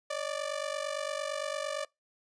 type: ring-modulated tone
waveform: sawtooth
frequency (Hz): 587.3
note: D5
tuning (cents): 0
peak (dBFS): -26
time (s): 0.1-1.85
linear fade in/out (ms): 5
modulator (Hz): 24.4
effects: noise-tail reverb RT60 0.2 s tail -25 dB re dry + resampled to 22050 Hz